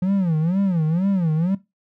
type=tone with vibrato; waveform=triangle; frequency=175.6 Hz; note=F3; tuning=10 cents sharp; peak=-15 dBFS; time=0.02-1.55 s; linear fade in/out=5 ms; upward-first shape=sine; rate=2.1 Hz; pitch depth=220 cents each way; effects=noise-tail reverb RT60 0.2 s tail -17 dB re dry